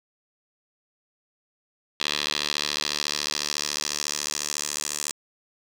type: tone with band-pass filter sweep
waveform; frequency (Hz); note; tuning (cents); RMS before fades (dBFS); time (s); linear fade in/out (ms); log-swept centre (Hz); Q
10% pulse; 74; D2; +14; -29; 2-5.12; 5; 3700 to 7500; 2.1
effects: none